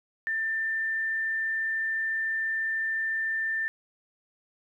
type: tone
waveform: sine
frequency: 1787 Hz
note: A6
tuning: 26 cents sharp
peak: -26 dBFS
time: 0.27-3.68 s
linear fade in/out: 0 ms
effects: 11-bit